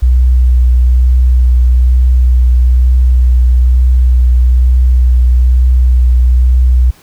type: tone with vibrato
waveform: sine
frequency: 62 Hz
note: B1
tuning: 7 cents sharp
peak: -4 dBFS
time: 0.02-6.91 s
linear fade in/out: 10 ms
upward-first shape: triangle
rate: 1.1 Hz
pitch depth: 20 cents each way
effects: pink hiss -43 dBFS RMS until 7.02 s